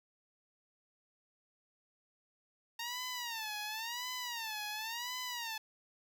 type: tone with vibrato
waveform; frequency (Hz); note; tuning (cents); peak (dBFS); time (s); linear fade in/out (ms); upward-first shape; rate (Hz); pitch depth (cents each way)
10% pulse; 919; A#5; -25; -30; 2.79-5.58; 5; sine; 0.94; 160
effects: none